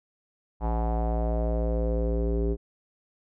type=tone with low-pass filter sweep; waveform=square; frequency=56.9 Hz; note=A#1; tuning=41 cents flat; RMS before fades=-26 dBFS; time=0.6-2.57 s; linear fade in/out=50 ms; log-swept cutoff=860 to 400 Hz; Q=4.5; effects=none